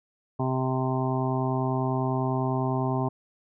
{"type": "harmonic tone", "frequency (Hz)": 130, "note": "C3", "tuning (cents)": -11, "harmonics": [1, 2, 3, 5, 6, 7, 8], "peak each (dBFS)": [-27, -30, -32, -34, -35, -35, -36], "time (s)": [0.39, 3.09], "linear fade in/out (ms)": 10, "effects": []}